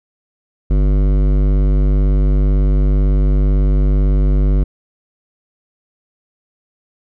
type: tone with hard clipping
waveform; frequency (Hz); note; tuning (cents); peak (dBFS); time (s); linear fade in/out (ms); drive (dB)
sine; 49; G1; 0; -12; 0.7-4.64; 10; 15
effects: none